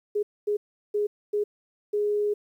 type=tone bursts at uneven times; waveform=sine; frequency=415.3 Hz; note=G#4; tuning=in tune; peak=-22 dBFS; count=5; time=0.15-0.23 / 0.47-0.57 / 0.94-1.07 / 1.33-1.44 / 1.93-2.34 s; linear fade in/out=10 ms; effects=10-bit